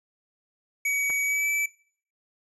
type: tone with pitch glide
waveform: square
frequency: 2265 to 2310 Hz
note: C#7 to D7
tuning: +37 to -29 cents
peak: -24 dBFS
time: 0.85-1.66 s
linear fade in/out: 5 ms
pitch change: +34 cents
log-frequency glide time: 1.24-1.48 s
type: clicks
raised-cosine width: 0.5 ms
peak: -25 dBFS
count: 2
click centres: 1.098 / 1.104 s
effects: noise-tail reverb RT60 0.5 s tail -20 dB re dry + resampled to 32000 Hz